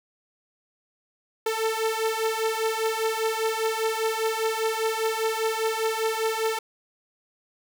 sawtooth beating tone pair, 441.8 / 446.8 Hz, A4 / A4, +7 / +27 cents, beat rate 5 Hz, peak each -23 dBFS, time 1.46-6.59 s, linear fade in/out 5 ms, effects none

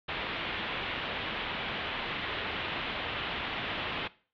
white low-pass noise, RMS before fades -35 dBFS, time 0.08-4.08 s, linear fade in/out 10 ms, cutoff 3500 Hz, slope 48 dB/octave, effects noise-tail reverb RT60 0.4 s tail -19 dB re dry + MP3 64 kbps

